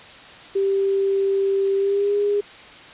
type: tone with pitch glide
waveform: sine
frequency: 391.7 to 409 Hz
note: G4 to G#4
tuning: -1 to -26 cents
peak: -17 dBFS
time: 0.55-2.41 s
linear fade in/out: 10 ms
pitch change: +75 cents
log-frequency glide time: 1.76-2.16 s
effects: white hiss -42 dBFS RMS until 2.93 s + resampled to 8000 Hz